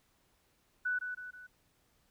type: tone with echo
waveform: sine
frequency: 1487 Hz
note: F#6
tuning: 8 cents sharp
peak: -30 dBFS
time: 0.85-0.99 s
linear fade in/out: 10 ms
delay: 160 ms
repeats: 3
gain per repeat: -6 dB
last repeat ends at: 1.47 s
effects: pink hiss -72 dBFS RMS until 2.1 s